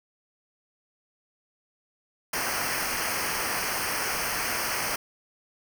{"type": "noise with comb filter", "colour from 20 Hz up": "pink", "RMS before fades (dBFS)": -29, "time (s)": [2.33, 4.96], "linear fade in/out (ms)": 5, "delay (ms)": 0.27, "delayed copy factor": -0.85, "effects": []}